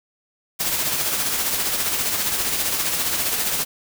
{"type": "noise with tremolo", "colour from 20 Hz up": "white", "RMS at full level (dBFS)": -21, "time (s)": [0.59, 3.65], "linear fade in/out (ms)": 20, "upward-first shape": "sine", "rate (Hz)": 15, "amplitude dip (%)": 40, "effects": []}